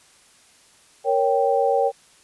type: chord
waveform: sine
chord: G diminished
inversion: first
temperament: equal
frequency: 466.2 / 554.4 / 784 Hz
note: Bb4 / Db5 / G5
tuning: 0 / 0 / 0 cents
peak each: -21 dBFS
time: 1.04-1.92 s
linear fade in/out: 50 ms
effects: white hiss -54 dBFS RMS until 2.23 s + resampled to 24000 Hz